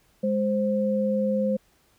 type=tone pair together; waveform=sine; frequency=206.8 / 523.7 Hz; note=G#3 / C5; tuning=-7 / +1 cents; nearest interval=octave + major third; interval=1608 cents; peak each=-24 dBFS; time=0.23-1.57 s; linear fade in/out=10 ms; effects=pink hiss -63 dBFS RMS until 1.98 s